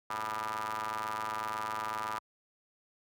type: ring-modulated tone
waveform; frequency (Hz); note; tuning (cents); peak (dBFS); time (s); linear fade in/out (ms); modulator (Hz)
sawtooth; 107.9; A2; -33; -27; 0.1-2.19; 5; 1090
effects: high-pass 60 Hz 12 dB/octave